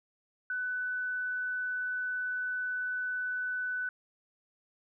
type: tone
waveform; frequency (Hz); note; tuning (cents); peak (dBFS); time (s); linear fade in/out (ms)
sine; 1497; F#6; +20; -31; 0.5-3.89; 2
effects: none